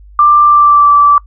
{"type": "tone with pitch glide", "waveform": "sine", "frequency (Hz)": [1183, 1161.3], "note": ["D6", "D6"], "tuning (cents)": [12, -20], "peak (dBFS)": -3, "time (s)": [0.19, 1.18], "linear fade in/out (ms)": 2, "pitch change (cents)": -32, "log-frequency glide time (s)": [0.44, 0.91], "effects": ["noise-tail reverb RT60 0.1 s tail -23 dB re dry", "added 50 Hz sine -34 dBFS peak until 1.26 s"]}